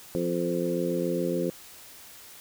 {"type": "harmonic tone with a mistuned harmonic", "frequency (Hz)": 87.2, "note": "F2", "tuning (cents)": -2, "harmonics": [2, 3, 4, 5, 6], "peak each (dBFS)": [-31, -33, -30, -33, -31], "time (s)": [0.15, 1.5], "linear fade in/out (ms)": 0, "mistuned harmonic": 6, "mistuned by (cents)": -15, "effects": ["white hiss -48 dBFS RMS until 2.4 s"]}